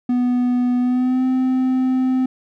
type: tone with pitch glide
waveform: triangle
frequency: 246.9 to 258 Hz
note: B3 to C4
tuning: 0 to -24 cents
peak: -13 dBFS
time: 0.09-2.26 s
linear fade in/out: 5 ms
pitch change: +76 cents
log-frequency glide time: 0.79-1.24 s
effects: none